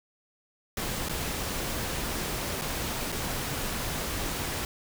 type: noise with dropouts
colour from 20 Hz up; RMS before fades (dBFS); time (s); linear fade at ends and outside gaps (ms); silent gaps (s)
pink; -32; 0.77-4.65; 2; 1.087-1.094 / 2.614-2.618 / 3.12-3.124
effects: none